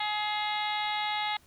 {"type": "harmonic tone with a mistuned harmonic", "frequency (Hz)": 421.2, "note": "G#4", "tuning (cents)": 24, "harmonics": [2, 3, 4, 5, 6, 7, 8, 9, 10], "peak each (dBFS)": [-31, -41, -42, -35, -46, -42, -39, -39, -46], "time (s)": [0, 1.37], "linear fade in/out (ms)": 5, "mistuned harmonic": 7, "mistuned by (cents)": -38, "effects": ["pink hiss -61 dBFS RMS until 1.46 s"]}